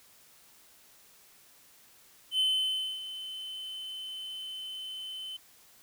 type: tone with ADSR envelope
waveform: triangle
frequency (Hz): 3053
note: G7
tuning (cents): -46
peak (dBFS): -22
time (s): 2.31-5.37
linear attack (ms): 82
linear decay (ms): 600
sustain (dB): -14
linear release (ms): 8
effects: white hiss -59 dBFS RMS until 5.82 s